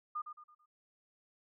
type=tone with echo; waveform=sine; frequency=1215 Hz; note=D#6; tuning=42 cents flat; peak=-35 dBFS; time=0.15-0.22 s; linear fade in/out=10 ms; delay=110 ms; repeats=4; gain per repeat=-8 dB; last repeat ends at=0.66 s; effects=none